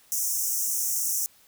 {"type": "high-pass noise", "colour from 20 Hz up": "pink", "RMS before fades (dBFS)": -27, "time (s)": [0.12, 1.26], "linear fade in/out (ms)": 0, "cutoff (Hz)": 5600, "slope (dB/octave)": 96, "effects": ["white hiss -58 dBFS RMS until 1.47 s"]}